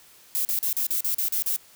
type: noise bursts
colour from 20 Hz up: violet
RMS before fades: -25 dBFS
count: 9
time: 0.35-1.562 s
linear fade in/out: 0 ms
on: 100 ms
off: 39 ms
effects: white hiss -53 dBFS RMS until 1.75 s